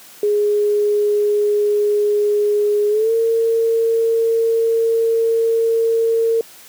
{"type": "tone with pitch glide", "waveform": "sine", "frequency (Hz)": [415.3, 455.5], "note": ["G#4", "A#4"], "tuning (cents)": [0, -40], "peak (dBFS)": -13, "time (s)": [0.23, 6.41], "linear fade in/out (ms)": 2, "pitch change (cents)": 160, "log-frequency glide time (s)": [2.89, 3.12], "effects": ["white hiss -42 dBFS RMS until 6.68 s", "high-pass 150 Hz 12 dB/octave"]}